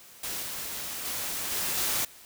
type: noise with level steps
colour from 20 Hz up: white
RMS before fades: -34 / -36 / -33 / -30 / -28 dBFS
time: 0.23-2.05 s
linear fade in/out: 5 ms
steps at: 0.42 / 1.05 / 1.51 / 1.77 s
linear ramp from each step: 5 ms
effects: white hiss -51 dBFS RMS until 2.25 s